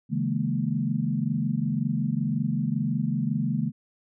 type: chord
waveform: sine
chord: A# half-diminished seventh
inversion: first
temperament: equal with one note detuned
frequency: 138.59 / 160.58 / 207.7 / 233.1 Hz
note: C#3 / E3 / G#3 / A#3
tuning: 0 / -45 / 0 / 0 cents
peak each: -29 dBFS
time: 0.09-3.72 s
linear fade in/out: 50 ms
effects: none